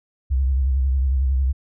sine tone with vibrato, 66.2 Hz, C2, 21 cents sharp, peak -16 dBFS, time 0.3-1.53 s, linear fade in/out 20 ms, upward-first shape sine, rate 11 Hz, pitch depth 84 cents each way, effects none

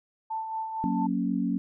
sine tone with tremolo, 886 Hz, A5, 12 cents sharp, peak -28 dBFS, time 0.3-1.07 s, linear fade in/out 10 ms, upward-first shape sine, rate 4.4 Hz, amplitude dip 45%
sine chord, F# major, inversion none, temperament equal, 185 / 233.1 / 277.2 Hz, F#3 / A#3 / C#4, 0 / 0 / 0 cents, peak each -29 dBFS, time 0.84-1.58 s, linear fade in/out 0 ms
effects none

